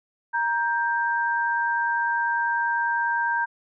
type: tone pair together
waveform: sine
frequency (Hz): 938 / 1577.5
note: A#5 / G6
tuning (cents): +11 / +10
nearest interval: major sixth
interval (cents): 899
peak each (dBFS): -24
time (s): 0.33-3.46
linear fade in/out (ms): 20
effects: none